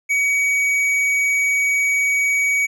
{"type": "tone with tanh clipping", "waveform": "triangle", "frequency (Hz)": 2261, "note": "C#7", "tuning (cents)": 34, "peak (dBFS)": -17, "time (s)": [0.09, 2.67], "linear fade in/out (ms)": 20, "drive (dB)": 13, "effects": []}